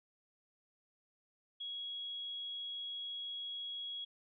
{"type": "tone", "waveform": "sine", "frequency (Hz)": 3322, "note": "G#7", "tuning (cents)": 0, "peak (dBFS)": -40, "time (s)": [1.6, 4.05], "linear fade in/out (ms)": 10, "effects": []}